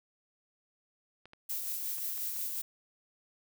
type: clicks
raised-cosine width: 0.3 ms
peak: -35 dBFS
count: 5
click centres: 1.256 / 1.334 / 1.983 / 2.177 / 2.364 s
type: noise with tremolo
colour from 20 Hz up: violet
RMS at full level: -35 dBFS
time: 1.49-2.62 s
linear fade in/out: 10 ms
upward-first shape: sine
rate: 5.6 Hz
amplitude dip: 30%
effects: none